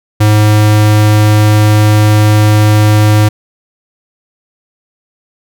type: tone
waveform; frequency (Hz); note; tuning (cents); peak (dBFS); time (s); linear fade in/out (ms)
square; 106.1; G#2; +38; -5; 0.2-3.29; 10
effects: none